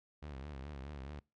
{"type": "tone with vibrato", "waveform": "sawtooth", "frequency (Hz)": 70.3, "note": "C#2", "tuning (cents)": 25, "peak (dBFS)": -40, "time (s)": [0.22, 1.2], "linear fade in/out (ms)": 10, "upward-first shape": "sine", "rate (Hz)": 4.7, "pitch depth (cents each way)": 130, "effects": ["noise-tail reverb RT60 0.3 s tail -26 dB re dry", "low-pass 4000 Hz 12 dB/octave"]}